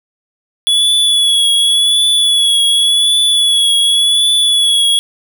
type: tone with vibrato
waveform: square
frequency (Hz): 3394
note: G#7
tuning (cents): +37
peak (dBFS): -9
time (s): 0.67-4.99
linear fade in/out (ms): 0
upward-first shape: triangle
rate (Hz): 0.89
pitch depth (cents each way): 40
effects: none